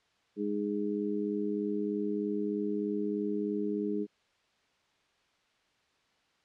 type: harmonic tone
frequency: 103.2 Hz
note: G#2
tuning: 10 cents flat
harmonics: 2 / 3 / 4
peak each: -34 / -34 / -34 dBFS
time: 0.36-4.07 s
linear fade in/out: 50 ms
effects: white hiss -70 dBFS RMS until 6.44 s + low-pass 4000 Hz 12 dB/octave